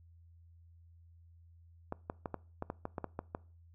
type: clicks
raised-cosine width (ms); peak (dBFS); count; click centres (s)
1; -23; 11; 1.924 / 2.099 / 2.258 / 2.343 / 2.624 / 2.701 / 2.854 / 2.982 / 3.043 / 3.191 / 3.349
effects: noise-tail reverb RT60 0.4 s tail -22 dB re dry + added 84 Hz sine -57 dBFS peak until 3.74 s